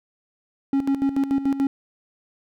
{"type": "tone with tremolo", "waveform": "triangle", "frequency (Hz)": 274.5, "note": "C#4", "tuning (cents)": -17, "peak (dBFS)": -15, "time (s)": [0.73, 1.67], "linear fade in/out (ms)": 2, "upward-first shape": "square", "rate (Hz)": 6.9, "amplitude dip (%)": 70, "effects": []}